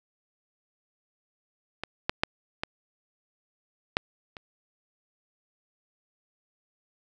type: clicks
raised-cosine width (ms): 0.3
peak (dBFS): -16 / -8 / -6 / -13 / -6 / -25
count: 6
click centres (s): 1.836 / 2.095 / 2.235 / 2.635 / 3.969 / 4.368
effects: none